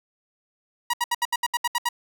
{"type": "tone bursts", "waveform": "sawtooth", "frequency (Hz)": 959, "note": "A#5", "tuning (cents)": 49, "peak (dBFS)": -17, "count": 10, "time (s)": [0.9, 1.889], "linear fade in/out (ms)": 5, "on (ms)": 35, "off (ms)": 71, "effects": []}